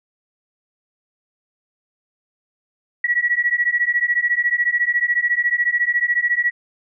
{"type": "beating tone pair", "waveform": "sine", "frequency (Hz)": [1922, 1936], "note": ["B6", "B6"], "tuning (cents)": [-48, -35], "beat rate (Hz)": 14, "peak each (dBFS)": -19, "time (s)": [3.04, 6.51], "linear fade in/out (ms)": 5, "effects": []}